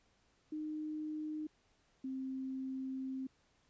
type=tone pair in turn; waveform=sine; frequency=307.2 / 263.6 Hz; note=D#4 / C4; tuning=-22 / +13 cents; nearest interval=minor third; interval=265 cents; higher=first; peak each=-38 / -38 dBFS; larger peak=neither; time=0.52-1.47 / 2.04-3.27 s; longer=second; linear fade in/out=5 ms; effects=pink hiss -73 dBFS RMS until 3.69 s + resampled to 16000 Hz